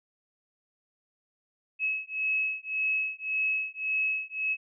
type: beating tone pair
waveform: sine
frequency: 2574 / 2575.8 Hz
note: E7 / E7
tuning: -42 / -41 cents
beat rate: 1.8 Hz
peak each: -30 dBFS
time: 1.79-4.57 s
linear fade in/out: 50 ms
effects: none